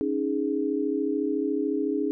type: chord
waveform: sine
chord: C# suspended second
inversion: none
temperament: equal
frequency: 277.2 / 311.1 / 415.3 Hz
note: C#4 / D#4 / G#4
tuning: 0 / 0 / 0 cents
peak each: -28 dBFS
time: 0.01-2.11 s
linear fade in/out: 0 ms
effects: none